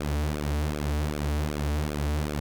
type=tone with flanger; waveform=sawtooth; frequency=74.3 Hz; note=D2; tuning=21 cents sharp; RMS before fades=-28 dBFS; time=0-2.4 s; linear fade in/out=5 ms; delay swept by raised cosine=1 to 5.9 ms; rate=2.6 Hz; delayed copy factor=-0.85; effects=none